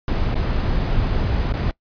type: noise with dropouts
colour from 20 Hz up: brown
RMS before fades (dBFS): -20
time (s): 0.08-1.71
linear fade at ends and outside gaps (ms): 1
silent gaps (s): 0.344-0.354 / 1.524-1.538
effects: noise-tail reverb RT60 0.1 s tail -21 dB re dry + resampled to 11025 Hz